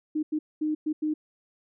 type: tone bursts at uneven times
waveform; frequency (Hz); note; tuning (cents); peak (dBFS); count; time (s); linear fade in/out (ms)
sine; 306.8; D#4; -24; -24; 5; 0.15-0.23 / 0.32-0.39 / 0.61-0.75 / 0.86-0.93 / 1.02-1.14; 10
effects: none